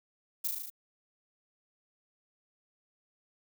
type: noise with echo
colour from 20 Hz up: violet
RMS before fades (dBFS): -31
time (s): 0.44-0.48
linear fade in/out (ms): 10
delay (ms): 37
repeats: 6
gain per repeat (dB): -2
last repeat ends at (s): 0.702
effects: none